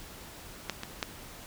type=clicks; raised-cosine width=0.2 ms; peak=-13 / -19 / -12 dBFS; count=3; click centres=0.697 / 0.834 / 1.028 s; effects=pink hiss -47 dBFS RMS until 1.46 s